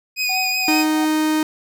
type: tone with vibrato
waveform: 25% pulse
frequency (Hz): 2489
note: D#7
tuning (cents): 0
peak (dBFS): -15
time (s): 0.16-0.86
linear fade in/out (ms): 50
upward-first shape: sine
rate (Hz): 5.3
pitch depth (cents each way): 20
type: tone with tremolo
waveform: triangle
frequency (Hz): 750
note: F#5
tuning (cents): +23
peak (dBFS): -20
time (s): 0.29-1.05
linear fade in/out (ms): 5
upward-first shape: triangle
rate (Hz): 2.8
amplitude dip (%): 85
type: tone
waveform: 45% pulse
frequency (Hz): 310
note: D#4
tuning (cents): -6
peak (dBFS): -16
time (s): 0.68-1.43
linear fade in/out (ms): 2
effects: none